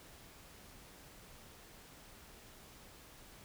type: silence
effects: pink hiss -57 dBFS RMS until 3.44 s